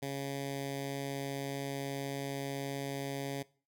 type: tone with notch filter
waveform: 10% pulse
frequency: 138.59 Hz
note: C#3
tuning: in tune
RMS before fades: -38 dBFS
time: 0.02-3.43 s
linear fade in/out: 10 ms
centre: 1200 Hz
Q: 1.2
effects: noise-tail reverb RT60 0.4 s tail -21 dB re dry